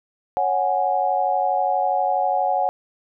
sine chord, C# suspended fourth, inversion none, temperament just, 554.4 / 739.2 / 831.5 Hz, C#5 / F#5 / G#5, 0 / -2 / +2 cents, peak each -25 / -20 / -23 dBFS, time 0.37-2.69 s, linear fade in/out 0 ms, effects none

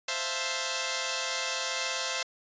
5% pulse chord, F major seventh, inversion second, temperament equal, 523.3 / 659.3 / 698.5 / 880 Hz, C5 / E5 / F5 / A5, 0 / 0 / 0 / 0 cents, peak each -21 / -23 / -27 / -26 dBFS, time 0.08-2.23 s, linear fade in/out 5 ms, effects resampled to 16000 Hz

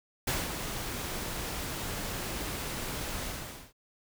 pink noise with ADSR envelope, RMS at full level -29 dBFS, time 0.27-3.73 s, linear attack 7 ms, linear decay 200 ms, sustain -7 dB, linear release 500 ms, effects none

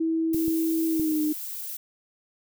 sine tone with pitch glide, 324.8 to 304.8 Hz, E4 to D#4, -26 to -36 cents, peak -22 dBFS, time 0-1.33 s, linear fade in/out 10 ms, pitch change -110 cents, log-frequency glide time 0.89-1.22 s
violet noise, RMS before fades -35 dBFS, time 0.33-1.77 s, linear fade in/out 5 ms
clicks, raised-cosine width 3 ms, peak -22 dBFS, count 3, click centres 0.346 / 0.481 / 0.997 s
effects none

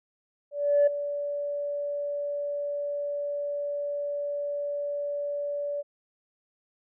sine tone with ADSR envelope, 577 Hz, D5, 31 cents flat, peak -15 dBFS, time 0.51-5.83 s, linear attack 360 ms, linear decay 9 ms, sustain -13 dB, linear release 30 ms, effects tanh soft clip ceiling -14 dBFS

